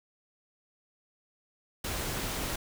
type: noise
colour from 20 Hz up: pink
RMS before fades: -34 dBFS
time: 1.84-2.56 s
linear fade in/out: 5 ms
effects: none